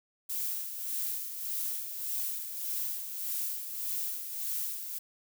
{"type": "noise with tremolo", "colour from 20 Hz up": "violet", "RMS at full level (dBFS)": -33, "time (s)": [0.29, 4.99], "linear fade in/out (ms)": 10, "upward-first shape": "sine", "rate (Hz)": 1.7, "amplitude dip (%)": 55, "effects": []}